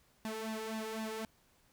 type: tone with flanger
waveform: sawtooth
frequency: 220.1 Hz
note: A3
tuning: 1 cent sharp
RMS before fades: -40 dBFS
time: 0.25-1.25 s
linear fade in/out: 0 ms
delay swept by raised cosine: 1.1 to 2.4 ms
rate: 3.9 Hz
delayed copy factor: +0.75
effects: pink hiss -69 dBFS RMS until 1.72 s